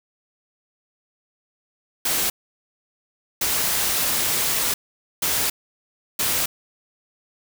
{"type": "noise bursts at uneven times", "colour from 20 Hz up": "white", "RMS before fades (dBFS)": -22, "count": 4, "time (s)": [[2.05, 2.3], [3.41, 4.74], [5.22, 5.5], [6.19, 6.46]], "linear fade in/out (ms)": 5, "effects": []}